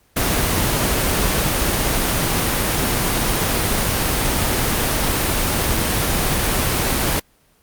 pink noise, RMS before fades -18 dBFS, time 0.16-7.2 s, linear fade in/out 10 ms, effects pink hiss -57 dBFS RMS until 7.62 s + Opus 24 kbps

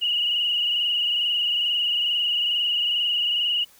sine tone with frequency modulation, 2894 Hz, F#7, 39 cents flat, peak -20 dBFS, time 0.01-3.65 s, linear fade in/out 20 ms, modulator 22.3 Hz, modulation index 3.4, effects white hiss -54 dBFS RMS until 3.79 s

